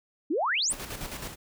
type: exponential sweep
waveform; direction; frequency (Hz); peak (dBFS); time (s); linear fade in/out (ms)
sine; up; 271.2 to 10230; -24; 0.3-0.73; 10
type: noise with tremolo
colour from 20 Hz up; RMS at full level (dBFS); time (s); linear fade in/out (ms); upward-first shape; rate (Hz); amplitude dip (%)
pink; -36; 0.69-1.36; 50; square; 9.4; 50
effects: none